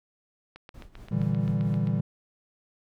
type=click train; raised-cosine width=0.3 ms; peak=-29 dBFS; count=11; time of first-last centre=0.56-1.872 s; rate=7.62 Hz
type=noise with tremolo; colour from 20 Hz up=brown; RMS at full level=-44 dBFS; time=0.74-1.88 s; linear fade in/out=5 ms; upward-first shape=sine; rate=4.4 Hz; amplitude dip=80%
type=chord; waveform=triangle; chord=E half-diminished seventh; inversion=second; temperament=equal; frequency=116.54 / 146.83 / 164.81 / 196 Hz; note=Bb2 / D3 / E3 / G3; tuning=0 / 0 / 0 / 0 cents; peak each=-27 dBFS; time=1.11-2.01 s; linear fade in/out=10 ms
effects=none